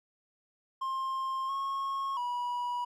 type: tone with pitch steps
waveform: triangle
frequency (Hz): 1060 / 1090 / 973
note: C6 / C#6 / B5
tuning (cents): +22 / -29 / -26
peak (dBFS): -29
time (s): 0.81-2.85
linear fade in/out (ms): 10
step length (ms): 680
effects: none